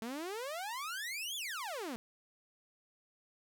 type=exponential two-way sweep; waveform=sawtooth; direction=up then down; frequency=216.6 to 3520 to 216.6 Hz; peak=-35 dBFS; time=0.02-1.96 s; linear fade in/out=0 ms; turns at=1.36 s; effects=none